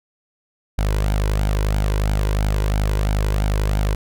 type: tone with flanger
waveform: sawtooth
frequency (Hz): 51.3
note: G#1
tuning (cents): -21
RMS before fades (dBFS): -19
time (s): 0.78-3.95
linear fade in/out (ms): 5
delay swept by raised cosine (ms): 1.3 to 2.06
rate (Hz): 3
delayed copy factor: +0.55
effects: none